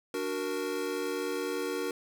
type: chord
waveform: square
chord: D augmented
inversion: none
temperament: equal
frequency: 293.7 / 370 / 466.2 Hz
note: D4 / F#4 / A#4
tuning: 0 / 0 / 0 cents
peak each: -38 / -36 / -35 dBFS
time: 0.14-1.91 s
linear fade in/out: 2 ms
effects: none